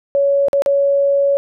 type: tone with dropouts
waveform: sine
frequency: 560 Hz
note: C#5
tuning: 18 cents sharp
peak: -11 dBFS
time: 0.15-1.37 s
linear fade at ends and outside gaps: 0 ms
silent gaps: 0.484-0.531 / 0.621-0.661 s
effects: none